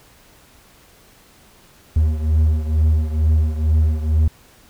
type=beating tone pair; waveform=triangle; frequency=77.2 / 79.4 Hz; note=D#2 / D#2; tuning=-13 / +36 cents; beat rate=2.2 Hz; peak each=-13 / -18 dBFS; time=1.96-4.28 s; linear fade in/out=5 ms; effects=pink hiss -50 dBFS RMS until 4.69 s